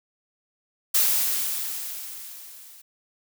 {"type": "noise with level ramp", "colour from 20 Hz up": "blue", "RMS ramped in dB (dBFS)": [-19, -48], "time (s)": [0.94, 2.82], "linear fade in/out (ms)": 10, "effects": []}